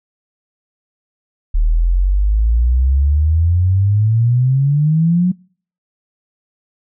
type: exponential sweep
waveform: sine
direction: up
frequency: 37.45 to 184.6 Hz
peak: -10 dBFS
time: 1.54-5.32 s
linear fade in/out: 10 ms
effects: noise-tail reverb RT60 0.5 s tail -26 dB re dry